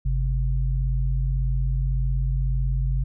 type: tone pair together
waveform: sine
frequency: 49 / 130.81 Hz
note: G1 / C3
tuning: 0 / 0 cents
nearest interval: octave + perfect fourth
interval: 1700 cents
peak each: -21 / -26 dBFS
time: 0.05-3.04 s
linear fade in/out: 10 ms
effects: none